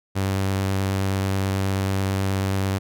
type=tone with vibrato; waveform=sawtooth; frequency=96.7 Hz; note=G2; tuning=23 cents flat; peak=-17 dBFS; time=0.15-2.79 s; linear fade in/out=20 ms; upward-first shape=square; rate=9.3 Hz; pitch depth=8 cents each way; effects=none